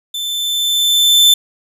40% pulse tone with level ramp, 3534 Hz, A7, 7 cents sharp, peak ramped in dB -19 to -4 dBFS, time 0.14-1.34 s, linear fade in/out 5 ms, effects none

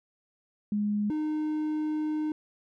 sine / triangle tone pair in turn, 207.7 / 306.7 Hz, G#3 / D#4, 0 / -25 cents, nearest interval perfect fifth, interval 675 cents, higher second, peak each -25 dBFS, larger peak neither, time 0.72-1.1 / 1.1-2.32 s, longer second, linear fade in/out 2 ms, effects none

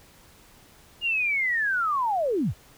sine linear sweep, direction down, 2859 to 49.64 Hz, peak -22 dBFS, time 1.01-2.54 s, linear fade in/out 50 ms, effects pink hiss -54 dBFS RMS until 2.77 s

